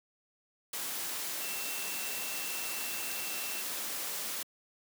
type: tone in noise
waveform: sine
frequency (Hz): 2689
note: E7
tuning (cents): +34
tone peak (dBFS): -43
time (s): 1.41-3.62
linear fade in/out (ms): 5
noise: white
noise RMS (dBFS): -37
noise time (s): 0.73-4.43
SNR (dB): -9
effects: high-pass 200 Hz 12 dB/octave